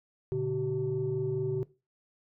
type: tone cluster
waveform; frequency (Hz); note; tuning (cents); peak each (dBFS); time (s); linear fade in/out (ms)
sine; 118.8 / 143.5 / 381; A#2 / D3 / G4; +33 / -40 / -49; -36 / -32 / -29; 0.32-1.63; 0
effects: noise-tail reverb RT60 0.3 s tail -20 dB re dry + tanh soft clip ceiling -22 dBFS